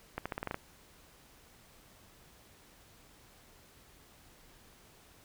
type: accelerating click train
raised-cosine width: 0.5 ms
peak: -20 dBFS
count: 8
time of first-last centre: 0.18-0.544 s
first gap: 76 ms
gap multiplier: 0.87
effects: pink hiss -60 dBFS RMS until 5.24 s